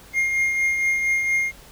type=tone with tremolo; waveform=triangle; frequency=2127 Hz; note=C7; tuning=28 cents sharp; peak=-15 dBFS; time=0.13-1.52 s; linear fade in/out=50 ms; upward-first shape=triangle; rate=4.3 Hz; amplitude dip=45%; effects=added 50 Hz sine -50 dBFS peak until 1.71 s + pink hiss -47 dBFS RMS until 1.71 s